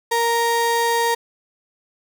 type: tone pair together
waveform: 35% pulse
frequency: 466.2 / 932.4 Hz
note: A#4 / A#5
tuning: 0 / 0 cents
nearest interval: octave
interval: 1200 cents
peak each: -19 dBFS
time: 0.11-1.15 s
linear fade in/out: 10 ms
effects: none